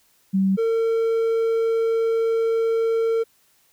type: tone pair in turn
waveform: sine / triangle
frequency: 192.3 / 453.9 Hz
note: G3 / A#4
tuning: -33 / -46 cents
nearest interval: octave + minor third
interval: 1487 cents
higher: second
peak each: -16 / -16 dBFS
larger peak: neither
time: 0.33-0.57 / 0.57-3.24 s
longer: second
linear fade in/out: 20 ms
effects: white hiss -61 dBFS RMS until 3.72 s